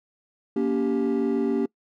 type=chord; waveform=triangle; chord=G diminished; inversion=first; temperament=just; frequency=235.2 / 282.2 / 392 Hz; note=Bb3 / Db4 / G4; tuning=+16 / +31 / 0 cents; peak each=-23 dBFS; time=0.56-1.66 s; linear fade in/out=5 ms; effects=noise-tail reverb RT60 0.1 s tail -24 dB re dry + tanh soft clip ceiling -13 dBFS